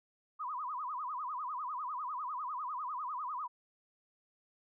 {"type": "tone with vibrato", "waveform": "sine", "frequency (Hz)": 1107, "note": "C#6", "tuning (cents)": -3, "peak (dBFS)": -36, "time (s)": [0.39, 3.48], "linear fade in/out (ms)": 20, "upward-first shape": "sine", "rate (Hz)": 10, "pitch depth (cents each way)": 240, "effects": []}